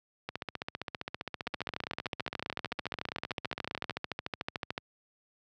two click trains, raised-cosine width 0.3 ms, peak -17 / -19 dBFS, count 46 / 56, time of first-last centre 1.47-4.779 / 0.29-3.908 s, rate 13.6 / 15.2 Hz, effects high-pass 80 Hz 12 dB/octave

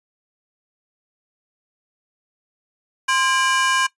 30% pulse ring-modulated tone, 1329 Hz, E6, 14 cents sharp, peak -11 dBFS, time 3.08-3.87 s, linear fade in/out 10 ms, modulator 286 Hz, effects noise-tail reverb RT60 0.1 s tail -17 dB re dry + resampled to 24000 Hz

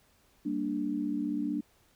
sine chord, G minor, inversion none, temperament equal with one note detuned, 197.36 / 233.1 / 293.7 Hz, G3 / Bb3 / D4, +12 / 0 / 0 cents, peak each -37 / -35 / -31 dBFS, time 0.45-1.61 s, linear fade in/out 10 ms, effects pink hiss -66 dBFS RMS until 1.95 s

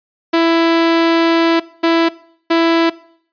sawtooth tone bursts at uneven times, 331.8 Hz, E4, 11 cents sharp, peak -6 dBFS, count 3, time 0.33-1.6 / 1.83-2.09 / 2.5-2.9 s, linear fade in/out 10 ms, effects noise-tail reverb RT60 0.6 s tail -20 dB re dry + resampled to 11025 Hz

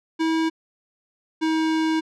square tone pair in turn, 323 / 318.6 Hz, E4 / D#4, -35 / +41 cents, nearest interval unison, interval 24 cents, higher first, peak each -20 dBFS, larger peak neither, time 0.19-0.5 / 1.41-2.01 s, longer second, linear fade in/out 20 ms, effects low-pass 5000 Hz 12 dB/octave

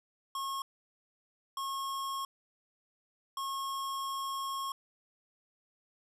square tone bursts at uneven times, 1087 Hz, C#6, 34 cents flat, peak -35 dBFS, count 3, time 0.35-0.62 / 1.57-2.25 / 3.37-4.72 s, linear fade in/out 2 ms, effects resampled to 32000 Hz

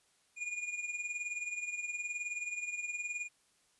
square tone with tremolo, 2434 Hz, D#7, 39 cents flat, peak -34 dBFS, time 0.36-3.29 s, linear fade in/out 50 ms, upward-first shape triangle, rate 19 Hz, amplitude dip 75%, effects white hiss -71 dBFS RMS until 3.79 s + resampled to 24000 Hz

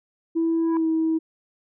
sine tone with pitch glide, 329 to 321.7 Hz, E4 to E4, -3 to -42 cents, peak -18 dBFS, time 0.35-1.19 s, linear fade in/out 20 ms, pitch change -39 cents, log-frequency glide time 0.7-0.87 s
sine tone with exponential growth, 987.8 Hz, B5, in tune, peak -24 dBFS, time 0.36-0.77 s, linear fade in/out 1 ms, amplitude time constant 87 ms
effects tanh soft clip ceiling -15 dBFS

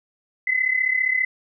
sine tone pair together, 2005 / 2040 Hz, B6 / C7, +26 / -44 cents, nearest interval unison, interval 30 cents, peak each -23 / -20 dBFS, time 0.47-1.25 s, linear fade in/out 5 ms, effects none

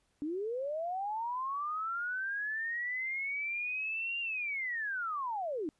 sine linear two-way sweep, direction up then down, 283.2 to 2800 to 283.2 Hz, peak -33 dBFS, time 0.22-5.69 s, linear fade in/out 0 ms, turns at 4.2 s, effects pink hiss -75 dBFS RMS until 5.79 s + resampled to 24000 Hz

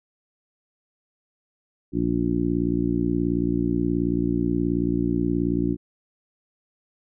harmonic tone, 58.6 Hz, A#1, 10 cents sharp, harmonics 1 / 2 / 3 / 4 / 5 / 6, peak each -31 / -31 / -27 / -29 / -24 / -28 dBFS, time 1.92-5.77 s, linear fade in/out 50 ms, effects none

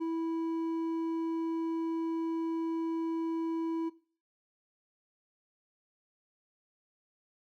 sine tone with hard clipping, 328.1 Hz, E4, 8 cents flat, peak -32 dBFS, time 0-3.9 s, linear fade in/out 20 ms, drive 5 dB, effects noise-tail reverb RT60 0.4 s tail -18 dB re dry + Opus 48 kbps

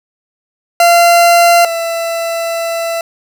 40% pulse tone pair in turn, 688 / 668 Hz, F5 / E5, -26 / +23 cents, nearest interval minor second, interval 51 cents, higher first, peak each -4 / -14 dBFS, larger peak first, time 0.8-1.65 / 1.65-3.01 s, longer second, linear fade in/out 2 ms, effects none

